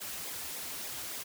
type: noise with flanger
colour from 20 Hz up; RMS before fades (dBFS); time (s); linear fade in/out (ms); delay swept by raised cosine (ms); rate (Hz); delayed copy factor
white; -40; 0-1.24; 20; 0.67 to 6.17; 3.5; -0.65
effects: none